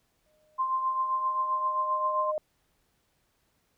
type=tone with exponential growth; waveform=sine; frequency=614 Hz; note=D#5; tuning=23 cents flat; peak=-27 dBFS; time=0.26-2.38 s; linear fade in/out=1 ms; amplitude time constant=460 ms
type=tone with tremolo; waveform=sine; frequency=1046.5 Hz; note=C6; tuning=in tune; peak=-23 dBFS; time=0.58-2.32 s; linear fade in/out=20 ms; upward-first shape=triangle; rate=7.6 Hz; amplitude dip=55%
effects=pink hiss -72 dBFS RMS until 3.77 s